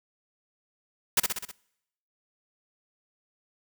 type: noise with echo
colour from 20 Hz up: white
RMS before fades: -21 dBFS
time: 1.17-1.2 s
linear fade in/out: 5 ms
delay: 63 ms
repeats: 5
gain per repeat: -4 dB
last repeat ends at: 1.515 s
effects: noise-tail reverb RT60 0.8 s tail -24 dB re dry